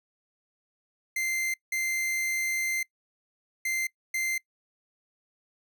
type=tone bursts at uneven times; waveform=45% pulse; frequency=2085 Hz; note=C7; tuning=7 cents flat; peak=-27 dBFS; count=4; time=1.16-1.54 / 1.72-2.83 / 3.65-3.87 / 4.14-4.38 s; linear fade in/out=5 ms; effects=noise-tail reverb RT60 0.1 s tail -22 dB re dry